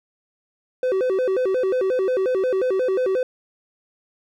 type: tone with vibrato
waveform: triangle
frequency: 440 Hz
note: A4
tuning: in tune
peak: -16 dBFS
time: 0.83-3.23 s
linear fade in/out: 2 ms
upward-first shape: square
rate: 5.6 Hz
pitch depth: 250 cents each way
effects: none